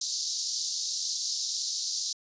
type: band-pass noise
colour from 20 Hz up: white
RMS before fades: -32 dBFS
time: 0.01-2.13 s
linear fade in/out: 5 ms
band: 4100 to 6700 Hz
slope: 48 dB/octave
effects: resampled to 16000 Hz